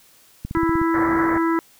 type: click train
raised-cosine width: 5 ms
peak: -16 dBFS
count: 7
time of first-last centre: 0.45-0.816 s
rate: 16.4 Hz
type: harmonic tone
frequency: 330 Hz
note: E4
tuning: 2 cents sharp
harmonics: 1 / 3 / 4 / 5 / 6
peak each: -18 / -25 / -27 / -33 / -33 dBFS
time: 0.55-1.59 s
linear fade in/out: 0 ms
type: low-pass noise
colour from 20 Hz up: white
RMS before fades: -27 dBFS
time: 0.94-1.38 s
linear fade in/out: 2 ms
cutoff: 2000 Hz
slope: 96 dB/octave
effects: white hiss -53 dBFS RMS until 1.79 s